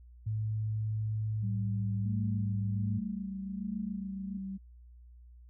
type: tone with pitch glide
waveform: sine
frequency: 108.4 to 105.01 Hz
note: A2 to G#2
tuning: -25 to +20 cents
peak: -30 dBFS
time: 0.26-2.99 s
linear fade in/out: 10 ms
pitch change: -55 cents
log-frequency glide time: 1.53-2.33 s
type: tone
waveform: sine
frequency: 192.9 Hz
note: G3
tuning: 28 cents flat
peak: -36 dBFS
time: 1.42-4.58 s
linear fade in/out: 20 ms
type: tone with tremolo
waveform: sine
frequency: 220 Hz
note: A3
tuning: in tune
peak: -35 dBFS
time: 2.05-4.38 s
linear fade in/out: 10 ms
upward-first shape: sine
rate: 1.3 Hz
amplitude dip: 80%
effects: added 60 Hz sine -51 dBFS peak until 5.49 s